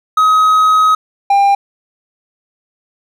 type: tone pair in turn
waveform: triangle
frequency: 1267 / 798.2 Hz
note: D#6 / G5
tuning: +31 / +31 cents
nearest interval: minor sixth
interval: 800 cents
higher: first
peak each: -5 dBFS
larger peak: neither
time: 0.17-0.95 / 1.3-1.55 s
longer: first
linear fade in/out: 5 ms
effects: none